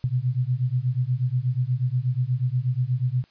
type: beating tone pair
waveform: sine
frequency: 121.9 / 130.2 Hz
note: B2 / C3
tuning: -22 / -8 cents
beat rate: 8.3 Hz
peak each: -24 dBFS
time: 0.04-3.24 s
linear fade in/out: 0 ms
effects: white hiss -60 dBFS RMS until 3.3 s + resampled to 11025 Hz